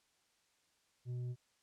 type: tone with tanh clipping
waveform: sine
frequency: 123.47 Hz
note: B2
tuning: in tune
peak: -39 dBFS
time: 1.05-1.36 s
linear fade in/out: 50 ms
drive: 5 dB
effects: white hiss -75 dBFS RMS until 1.62 s + low-pass 8000 Hz 12 dB/octave